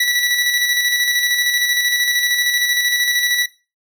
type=tone with tremolo; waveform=25% pulse; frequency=1953 Hz; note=B6; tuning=20 cents flat; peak=-10 dBFS; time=0-3.46 s; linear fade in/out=5 ms; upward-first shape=square; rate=13 Hz; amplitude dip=35%; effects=noise-tail reverb RT60 0.3 s tail -18 dB re dry